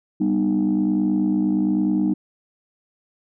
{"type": "chord", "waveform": "sine", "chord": "G augmented", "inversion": "none", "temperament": "just", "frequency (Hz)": [196, 245, 306.2], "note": ["G3", "B3", "D#4"], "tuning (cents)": [0, -14, -28], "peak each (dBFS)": [-20, -23, -19], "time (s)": [0.2, 2.14], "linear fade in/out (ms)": 10, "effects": ["tanh soft clip ceiling -12 dBFS"]}